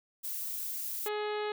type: noise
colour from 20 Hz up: violet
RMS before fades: -37 dBFS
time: 0.23-1.09 s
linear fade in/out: 20 ms
type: harmonic tone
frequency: 420.6 Hz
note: G#4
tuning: 22 cents sharp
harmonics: 1 / 2 / 3 / 4 / 5 / 6 / 7 / 8 / 9 / 10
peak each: -33 / -39 / -43 / -45 / -47 / -49 / -50 / -51 / -52 / -53 dBFS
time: 1.06-1.52 s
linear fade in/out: 2 ms
effects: none